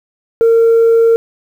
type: tone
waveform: sine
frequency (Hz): 458.1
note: A#4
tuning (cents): -30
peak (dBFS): -4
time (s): 0.41-1.16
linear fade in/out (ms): 0
effects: tanh soft clip ceiling -4 dBFS + 7-bit